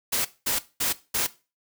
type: noise bursts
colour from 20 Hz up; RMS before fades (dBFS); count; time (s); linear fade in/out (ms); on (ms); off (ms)
white; -25; 4; 0.12-1.27; 10; 130; 210
effects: noise-tail reverb RT60 0.3 s tail -17 dB re dry